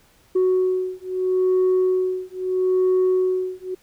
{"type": "beating tone pair", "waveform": "sine", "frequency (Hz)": [370, 370.77], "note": ["F#4", "F#4"], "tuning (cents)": [0, 4], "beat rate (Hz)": 0.77, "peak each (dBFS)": -19, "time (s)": [0.35, 3.75], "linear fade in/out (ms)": 10, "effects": ["tanh soft clip ceiling -13 dBFS", "pink hiss -57 dBFS RMS until 3.82 s"]}